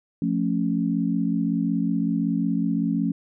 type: chord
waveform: sine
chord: F augmented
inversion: none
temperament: equal with one note detuned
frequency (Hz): 174.61 / 220 / 276.1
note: F3 / A3 / C#4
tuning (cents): 0 / 0 / -7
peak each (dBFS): -25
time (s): 0.22-3.12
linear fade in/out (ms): 2
effects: none